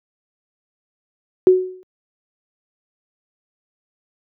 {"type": "tone with exponential decay", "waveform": "sine", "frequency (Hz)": 370, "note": "F#4", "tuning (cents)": 0, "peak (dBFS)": -4, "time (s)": [1.47, 1.83], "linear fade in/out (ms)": 0, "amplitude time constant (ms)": 77, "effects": ["high-pass 150 Hz 12 dB/octave"]}